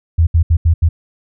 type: tone bursts at uneven times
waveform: sine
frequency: 82.5 Hz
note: E2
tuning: 2 cents sharp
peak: -7 dBFS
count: 5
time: 0.18-0.27 / 0.34-0.43 / 0.5-0.57 / 0.65-0.74 / 0.82-0.89 s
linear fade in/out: 10 ms
effects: none